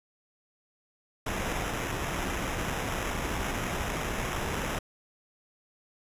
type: noise with sample-and-hold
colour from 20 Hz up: pink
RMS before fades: -32 dBFS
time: 1.26-4.79 s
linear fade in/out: 5 ms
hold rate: 4410 Hz
effects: resampled to 32000 Hz